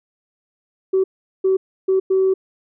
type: tone bursts at uneven times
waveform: sine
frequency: 380.3 Hz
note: F#4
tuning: 48 cents sharp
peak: -12 dBFS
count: 4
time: 0.93-1.04 / 1.44-1.57 / 1.88-2 / 2.1-2.34 s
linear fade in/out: 10 ms
effects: tanh soft clip ceiling -9 dBFS